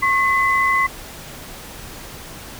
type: tone pair together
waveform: sine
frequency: 1089.7 / 2023 Hz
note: C#6 / B6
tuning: -30 / +41 cents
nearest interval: major seventh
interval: 1071 cents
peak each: -17 dBFS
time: 0.02-0.87 s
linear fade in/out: 10 ms
effects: pink hiss -36 dBFS RMS until 2.59 s